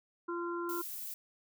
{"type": "harmonic tone", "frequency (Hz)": 344.6, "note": "F4", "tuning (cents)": -23, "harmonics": [1, 3, 4], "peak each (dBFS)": [-36, -41, -42], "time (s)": [0.28, 0.82], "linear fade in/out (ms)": 10}
{"type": "noise", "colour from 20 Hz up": "violet", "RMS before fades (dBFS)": -42, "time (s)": [0.69, 1.14], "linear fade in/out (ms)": 2}
{"effects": []}